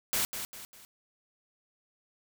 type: noise with echo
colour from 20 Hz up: white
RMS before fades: -29 dBFS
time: 0.13-0.25 s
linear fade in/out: 0 ms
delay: 200 ms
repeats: 3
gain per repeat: -8 dB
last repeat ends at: 0.85 s
effects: none